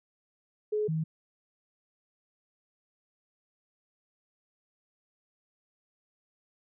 sine tone pair in turn, 424.1 / 158.86 Hz, G#4 / D#3, +36 / +36 cents, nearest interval octave + perfect fourth, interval 1700 cents, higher first, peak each -26 / -27 dBFS, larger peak first, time 0.72-0.88 / 0.88-1.04 s, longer neither, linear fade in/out 10 ms, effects none

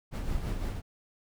brown noise with tremolo, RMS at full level -30 dBFS, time 0.11-0.82 s, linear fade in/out 50 ms, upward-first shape triangle, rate 5.9 Hz, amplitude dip 50%, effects none

